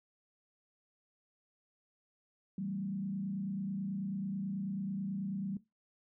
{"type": "tone with frequency modulation", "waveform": "sine", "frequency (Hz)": 194.6, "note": "G3", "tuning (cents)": -12, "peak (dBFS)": -35, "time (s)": [2.58, 5.57], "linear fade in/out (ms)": 2, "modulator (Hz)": 29.2, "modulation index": 0.82, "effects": ["noise-tail reverb RT60 0.2 s tail -18 dB re dry"]}